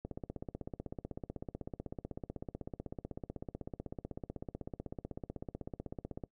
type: click train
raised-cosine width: 2 ms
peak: -27 dBFS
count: 100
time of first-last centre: 0.05-6.237 s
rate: 16 Hz
effects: noise-tail reverb RT60 0.1 s tail -21 dB re dry